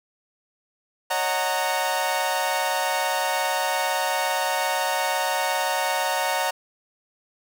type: chord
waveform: sawtooth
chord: D# minor seventh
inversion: third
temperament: equal with one note detuned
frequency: 554.4 / 622.3 / 740 / 920.6 Hz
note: C#5 / D#5 / F#5 / A#5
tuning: 0 / 0 / 0 / -22 cents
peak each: -26 / -27 / -23 / -22 dBFS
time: 1.1-6.51 s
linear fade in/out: 10 ms
effects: none